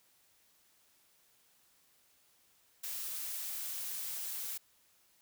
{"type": "noise", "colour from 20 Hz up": "blue", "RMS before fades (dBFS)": -40, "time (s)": [2.83, 4.58], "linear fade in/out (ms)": 10, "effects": ["white hiss -69 dBFS RMS until 5.21 s"]}